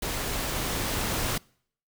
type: noise with level ramp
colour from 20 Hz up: pink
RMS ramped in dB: -31 to -28 dBFS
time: 0.02-1.38 s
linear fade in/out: 5 ms
effects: noise-tail reverb RT60 0.6 s tail -26 dB re dry